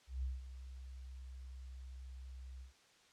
sine tone with ADSR envelope, 64.6 Hz, C2, 21 cents flat, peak -35 dBFS, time 0.07-2.73 s, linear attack 160 ms, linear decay 180 ms, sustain -12 dB, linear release 120 ms, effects white hiss -67 dBFS RMS until 3.12 s + low-pass 6000 Hz 12 dB/octave

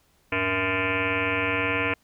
sine tone with frequency modulation, 1396.9 Hz, F6, in tune, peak -22 dBFS, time 0.32-1.94 s, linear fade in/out 5 ms, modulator 185 Hz, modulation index 6.7, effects pink hiss -64 dBFS RMS until 2.03 s

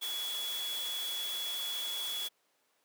sine tone in noise, 3376 Hz, G#7, 28 cents sharp, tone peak -35 dBFS, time 0.01-2.29 s, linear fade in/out 20 ms, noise white, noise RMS -42 dBFS, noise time 0.01-2.29 s, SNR +4 dB, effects pink hiss -73 dBFS RMS until 2.84 s + high-pass 400 Hz 12 dB/octave

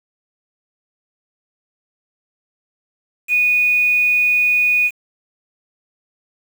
sine tone with quantisation, 2475 Hz, D#7, 10 cents flat, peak -12 dBFS, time 3.28-4.91 s, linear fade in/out 50 ms, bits 6, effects none

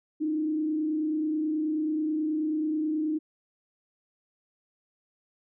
sine tone with frequency modulation, 309.1 Hz, D#4, 11 cents flat, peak -25 dBFS, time 0.2-3.19 s, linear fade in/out 20 ms, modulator 29.3 Hz, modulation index 0.42, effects none

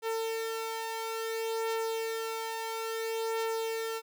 sawtooth beating tone pair, 450 / 450.59 Hz, A4 / A4, +39 / +41 cents, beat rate 0.59 Hz, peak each -29 / -35 dBFS, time 0.02-4.02 s, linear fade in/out 50 ms, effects none

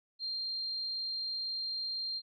sine tone, 4186 Hz, C8, in tune, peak -34 dBFS, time 0.19-2.22 s, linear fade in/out 50 ms, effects none

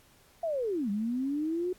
sine linear two-way sweep, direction down then up, 689 to 196 to 369.7 Hz, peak -28 dBFS, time 0.43-1.73 s, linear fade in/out 5 ms, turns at 0.9 s, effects pink hiss -61 dBFS RMS until 1.78 s + AAC 64 kbps

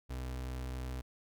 35% pulse tone, 63.5 Hz, B1, 49 cents sharp, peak -36 dBFS, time 0.09-1.02 s, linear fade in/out 20 ms, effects none

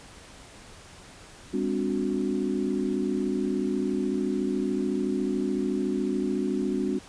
sine tone cluster, 202 / 255.7 / 289.6 / 366.1 Hz, G#3 / C4 / D4 / F#4, -48 / -40 / -24 / -18 cents, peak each -30 dBFS, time 1.53-6.99 s, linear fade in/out 10 ms, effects pink hiss -48 dBFS RMS until 7.08 s + resampled to 22050 Hz

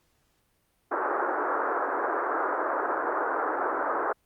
white band-pass noise, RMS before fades -28 dBFS, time 0.91-4.13 s, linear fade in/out 10 ms, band 310 to 1500 Hz, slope 48 dB/octave, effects pink hiss -70 dBFS RMS until 4.25 s + Opus 48 kbps

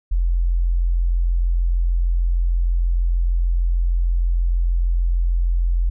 sine tone, 43.23 Hz, F1, 17 cents flat, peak -15 dBFS, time 0.11-5.9 s, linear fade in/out 10 ms, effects none

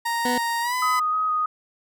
30% pulse tone with pitch glide, 932.3 to 1005 Hz, A#5 to B5, 0 to +30 cents, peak -20 dBFS, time 0.05-1 s, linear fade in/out 10 ms, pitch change +130 cents, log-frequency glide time 0.61-0.75 s
20% pulse tone, 246.9 Hz, B3, in tune, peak -18 dBFS, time 0.25-0.38 s, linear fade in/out 2 ms
sine tone with vibrato, 1252 Hz, D#6, 10 cents sharp, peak -20 dBFS, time 0.82-1.46 s, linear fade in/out 5 ms, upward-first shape square, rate 3.2 Hz, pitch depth 12 cents each way
effects none

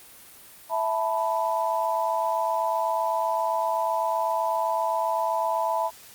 sine chord, E suspended fourth, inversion none, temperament equal, 659.3 / 880 / 987.8 Hz, E5 / A5 / B5, 0 / 0 / 0 cents, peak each -27 dBFS, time 0.69-5.91 s, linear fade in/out 50 ms, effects white hiss -48 dBFS RMS until 6.14 s + Opus 32 kbps

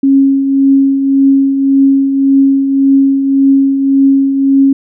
sine tone with tremolo, 273 Hz, C#4, 26 cents flat, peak -3 dBFS, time 0.03-4.73 s, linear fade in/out 5 ms, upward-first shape triangle, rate 1.8 Hz, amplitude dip 55%, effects none

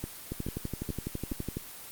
two click trains, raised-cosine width 3 ms, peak -20 / -21 dBFS, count 16 / 4, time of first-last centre 0.32-1.57 / 0.04-1.317 s, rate 12 / 2.35 Hz, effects white hiss -45 dBFS RMS until 1.91 s + Opus 24 kbps

